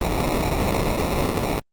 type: noise with sample-and-hold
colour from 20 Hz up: pink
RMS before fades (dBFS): -22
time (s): 0.01-1.6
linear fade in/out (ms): 5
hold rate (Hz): 1575
effects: Opus 32 kbps